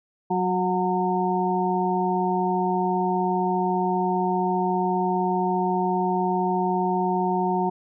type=harmonic tone with a mistuned harmonic; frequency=182.6 Hz; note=F#3; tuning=23 cents flat; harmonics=1 / 2 / 4 / 5; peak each=-26 / -26 / -26 / -26 dBFS; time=0.3-7.7 s; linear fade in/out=10 ms; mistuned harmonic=1; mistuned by=+19 cents; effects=none